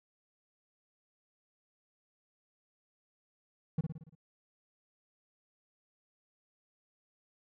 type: tone with echo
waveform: triangle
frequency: 158.7 Hz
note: D#3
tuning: 35 cents sharp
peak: -25 dBFS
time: 3.78-3.81 s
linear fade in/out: 5 ms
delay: 57 ms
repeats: 6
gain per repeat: -5 dB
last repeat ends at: 4.152 s
effects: none